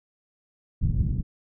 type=low-pass noise; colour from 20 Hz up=white; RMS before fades=-24 dBFS; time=0.81-1.23 s; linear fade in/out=20 ms; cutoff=150 Hz; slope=24 dB/octave; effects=none